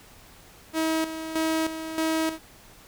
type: tone with tremolo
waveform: sawtooth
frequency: 320 Hz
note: D#4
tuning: 49 cents sharp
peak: -19 dBFS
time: 0.73-2.39 s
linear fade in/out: 50 ms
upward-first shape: square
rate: 1.6 Hz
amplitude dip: 65%
effects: pink hiss -51 dBFS RMS until 2.87 s